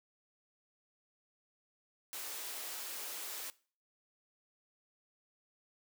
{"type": "high-pass noise", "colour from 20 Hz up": "white", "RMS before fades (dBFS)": -43, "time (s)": [2.13, 3.5], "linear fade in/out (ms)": 0, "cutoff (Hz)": 310, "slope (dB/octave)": 24, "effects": ["noise-tail reverb RT60 0.4 s tail -20 dB re dry"]}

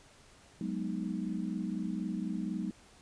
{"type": "chord", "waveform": "sine", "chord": "G# minor seventh", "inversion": "third", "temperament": "equal with one note detuned", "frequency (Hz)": [185, 209.1, 246.9, 311.1], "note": ["F#3", "G#3", "B3", "D#4"], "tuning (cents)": [0, 12, 0, 0], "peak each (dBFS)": [-37, -37, -40, -40], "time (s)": [0.61, 2.71], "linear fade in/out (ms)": 2, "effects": ["pink hiss -59 dBFS RMS until 3.01 s", "resampled to 22050 Hz"]}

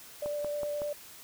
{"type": "tone with vibrato", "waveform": "sine", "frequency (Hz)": 587.3, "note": "D5", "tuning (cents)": 0, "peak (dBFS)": -31, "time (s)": [0.22, 0.93], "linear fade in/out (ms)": 5, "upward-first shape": "sine", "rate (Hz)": 9.6, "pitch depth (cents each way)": 9}
{"type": "click train", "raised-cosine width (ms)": 1, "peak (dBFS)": -26, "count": 4, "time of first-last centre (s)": [0.26, 0.819], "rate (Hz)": 5.37}
{"effects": ["white hiss -50 dBFS RMS until 1.23 s"]}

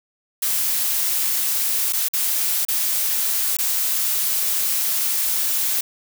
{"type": "noise with dropouts", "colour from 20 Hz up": "blue", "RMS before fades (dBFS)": -21, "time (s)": [0.42, 5.81], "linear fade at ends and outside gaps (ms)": 5, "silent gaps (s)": [[1.925, 1.932], [2.085, 2.134], [2.651, 2.684], [3.57, 3.586]], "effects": []}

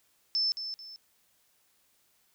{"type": "tone with echo", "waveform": "sine", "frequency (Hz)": 5280, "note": "E8", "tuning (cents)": 2, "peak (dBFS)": -25, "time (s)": [0.35, 0.52], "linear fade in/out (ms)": 0, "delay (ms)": 220, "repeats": 2, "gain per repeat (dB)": -9, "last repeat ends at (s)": 0.96, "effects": ["white hiss -69 dBFS RMS until 2.34 s"]}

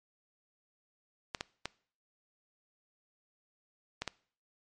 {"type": "clicks", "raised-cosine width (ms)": 0.2, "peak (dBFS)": -17, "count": 5, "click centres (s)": [1.348, 1.409, 1.656, 4.02, 4.077], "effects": ["noise-tail reverb RT60 0.5 s tail -22 dB re dry", "MP3 48 kbps"]}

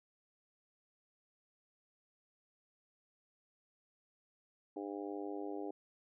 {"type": "harmonic tone", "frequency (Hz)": 100.7, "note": "G2", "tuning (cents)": 47, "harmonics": [3, 4, 5, 6, 7, 8], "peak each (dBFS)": [-43, -44, -49, -53, -51, -51], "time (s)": [4.76, 5.71], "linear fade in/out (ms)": 5, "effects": []}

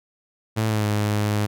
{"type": "tone with pitch glide", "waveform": "sawtooth", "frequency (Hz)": [110, 104.67], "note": ["A2", "G#2"], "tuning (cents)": [0, 14], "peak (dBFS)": -16, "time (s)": [0.56, 1.47], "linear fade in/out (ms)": 20, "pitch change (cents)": -86, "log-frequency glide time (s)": [0.67, 0.85], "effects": []}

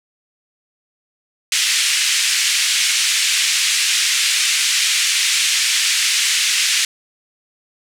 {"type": "band-pass noise", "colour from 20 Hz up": "pink", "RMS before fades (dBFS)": -17, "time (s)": [1.52, 6.85], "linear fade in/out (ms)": 2, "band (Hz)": [2100, 9000], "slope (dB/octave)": 24, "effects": []}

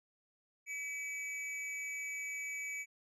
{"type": "tone with amplitude modulation", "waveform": "square", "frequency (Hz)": 2283, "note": "D7", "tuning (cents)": -50, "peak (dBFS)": -37, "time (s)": [0.66, 2.86], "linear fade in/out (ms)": 50, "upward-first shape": "sine", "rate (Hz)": 285, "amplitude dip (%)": 50, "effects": ["resampled to 24000 Hz"]}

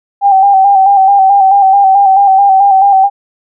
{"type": "tone with vibrato", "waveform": "sine", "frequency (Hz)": 784, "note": "G5", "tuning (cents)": 0, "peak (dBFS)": -3, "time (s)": [0.21, 3.1], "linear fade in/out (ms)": 50, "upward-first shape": "square", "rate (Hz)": 4.6, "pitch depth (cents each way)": 39, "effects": []}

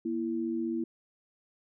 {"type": "tone pair together", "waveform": "sine", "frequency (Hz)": [236.6, 332], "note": ["A#3", "E4"], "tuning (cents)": [26, 12], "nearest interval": "tritone", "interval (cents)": 586, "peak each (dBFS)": [-33, -31], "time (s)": [0.05, 0.84], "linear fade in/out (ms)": 5, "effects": []}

